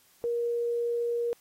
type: tone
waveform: sine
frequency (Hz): 472.8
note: A#4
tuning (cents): +24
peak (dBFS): -26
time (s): 0.24-1.33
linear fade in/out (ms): 0
effects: white hiss -62 dBFS RMS until 1.4 s + AAC 48 kbps